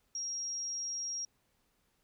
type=tone; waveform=sine; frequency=5620 Hz; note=F8; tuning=10 cents sharp; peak=-35 dBFS; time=0.15-1.25 s; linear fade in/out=2 ms; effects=pink hiss -75 dBFS RMS until 2.03 s